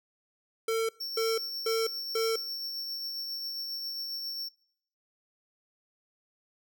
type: tone bursts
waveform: square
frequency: 450.5 Hz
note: A4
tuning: 41 cents sharp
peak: -27 dBFS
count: 4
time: 0.68-2.36 s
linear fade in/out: 5 ms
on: 210 ms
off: 280 ms
type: tone with tremolo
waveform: square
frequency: 5450 Hz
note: F8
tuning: 43 cents flat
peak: -33 dBFS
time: 1-4.49 s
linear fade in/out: 10 ms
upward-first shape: triangle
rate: 7.4 Hz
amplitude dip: 30%
effects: noise-tail reverb RT60 0.7 s tail -24 dB re dry